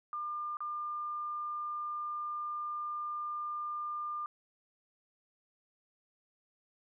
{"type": "tone with dropouts", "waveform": "sine", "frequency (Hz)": 1200, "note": "D6", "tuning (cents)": 37, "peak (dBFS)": -35, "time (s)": [0.13, 4.26], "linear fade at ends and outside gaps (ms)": 1, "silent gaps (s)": [0.57, 0.605], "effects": []}